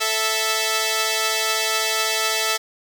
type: tone pair together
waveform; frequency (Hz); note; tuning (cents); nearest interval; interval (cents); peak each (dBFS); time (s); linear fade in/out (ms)
5% pulse; 440 / 658; A4 / E5; 0 / -3; perfect fifth; 697; -11; 0-2.58; 20
effects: none